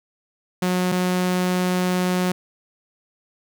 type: tone pair in turn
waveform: sawtooth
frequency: 181.7 / 181.7 Hz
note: F#3 / F#3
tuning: -31 / -31 cents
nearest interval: unison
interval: 0 cents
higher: neither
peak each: -15 dBFS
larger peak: neither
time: 0.62-0.92 / 0.92-2.32 s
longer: second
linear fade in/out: 5 ms
effects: none